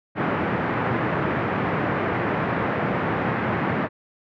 pink band-pass noise, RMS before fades -24 dBFS, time 0.15-3.89 s, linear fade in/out 50 ms, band 110 to 2000 Hz, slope 24 dB/octave, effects none

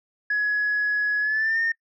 sine tone with pitch glide, 1683 to 1824.8 Hz, G#6 to A#6, +23 to -37 cents, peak -19 dBFS, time 0.3-1.72 s, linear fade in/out 5 ms, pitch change +140 cents, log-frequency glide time 1.2-1.6 s, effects noise-tail reverb RT60 0.1 s tail -25 dB re dry + tanh soft clip ceiling -17 dBFS

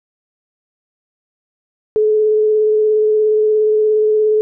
sine tone with vibrato, 429 Hz, A4, 44 cents flat, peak -10 dBFS, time 1.96-4.41 s, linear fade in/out 0 ms, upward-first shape square, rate 17 Hz, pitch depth 11 cents each way, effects none

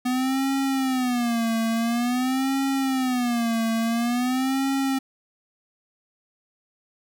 square tone with vibrato, 247.9 Hz, B3, 7 cents sharp, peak -22 dBFS, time 0.05-4.99 s, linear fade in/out 10 ms, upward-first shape sine, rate 0.48 Hz, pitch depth 160 cents each way, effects none

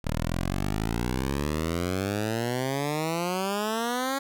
10% pulse exponential sweep, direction up, 37.05 to 277.2 Hz, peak -18 dBFS, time 0.04-4.19 s, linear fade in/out 10 ms, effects none

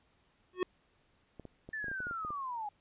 square tone with exponential growth, 365.6 Hz, F#4, 21 cents flat, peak -26 dBFS, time 0.53-0.63 s, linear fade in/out 2 ms, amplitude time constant 21 ms
clicks, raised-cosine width 2 ms, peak -33 dBFS, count 11, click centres 1.397 / 1.453 / 1.69 / 1.843 / 1.883 / 1.915 / 2.004 / 2.069 / 2.111 / 2.249 / 2.305 s
sine linear sweep, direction down, 1783 to 807 Hz, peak -36 dBFS, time 1.73-2.69 s, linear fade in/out 5 ms
effects pink hiss -71 dBFS RMS until 2.8 s + resampled to 8000 Hz

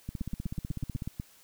two click trains, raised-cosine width 5 ms, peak -22 / -23 dBFS, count 9 / 16, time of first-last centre 0.21-1.199 / 0.09-1.022 s, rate 8.09 / 16.1 Hz, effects white hiss -59 dBFS RMS until 1.43 s

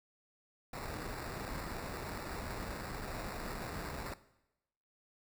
pink noise with sample-and-hold, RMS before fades -42 dBFS, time 0.73-4.14 s, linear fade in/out 5 ms, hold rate 3150 Hz, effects noise-tail reverb RT60 0.9 s tail -17 dB re dry

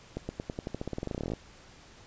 accelerating click train, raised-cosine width 2 ms, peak -20 dBFS, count 23, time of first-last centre 0.17-1.336 s, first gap 120 ms, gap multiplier 0.91, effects pink hiss -54 dBFS RMS until 2.06 s + resampled to 16000 Hz

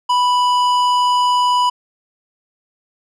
sine tone with tanh clipping, 987.8 Hz, B5, in tune, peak -14 dBFS, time 0.09-1.7 s, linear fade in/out 10 ms, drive 13 dB, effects none

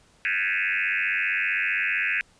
sine tone with frequency modulation, 2093 Hz, C7, in tune, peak -22 dBFS, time 0.25-2.21 s, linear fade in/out 0 ms, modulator 95.4 Hz, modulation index 5.8, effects pink hiss -59 dBFS RMS until 2.39 s + resampled to 22050 Hz

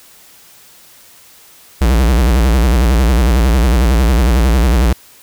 square tone with vibrato, 60.6 Hz, B1, 32 cents flat, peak -9 dBFS, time 1.81-4.93 s, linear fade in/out 5 ms, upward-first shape sine, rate 11 Hz, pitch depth 200 cents each way, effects white hiss -43 dBFS RMS until 5.22 s

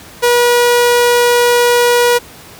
sawtooth tone, 482.7 Hz, B4, 40 cents flat, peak -4 dBFS, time 0.22-2.19 s, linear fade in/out 20 ms, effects pink hiss -36 dBFS RMS until 2.59 s + high-pass 60 Hz 12 dB/octave

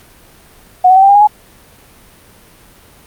sine tone with pitch steps, 733 / 750.1 / 767.7 / 785.6 / 804 / 822.8 / 842 Hz, F#5 / F#5 / G5 / G5 / G5 / G#5 / G#5, -16 / +23 / -36 / +4 / +44 / -16 / +24 cents, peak -3 dBFS, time 0.84-1.274 s, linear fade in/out 10 ms, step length 62 ms, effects pink hiss -43 dBFS RMS until 3.06 s + Opus 48 kbps

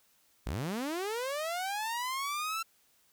sawtooth linear sweep, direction up, 42 to 1353 Hz, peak -29 dBFS, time 0.46-2.63 s, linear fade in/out 10 ms, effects white hiss -68 dBFS RMS until 3.12 s

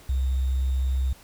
sine tone with sample-and-hold, 65.41 Hz, C2, in tune, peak -21 dBFS, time 0.09-1.13 s, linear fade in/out 5 ms, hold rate 3675 Hz, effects pink hiss -51 dBFS RMS until 1.23 s

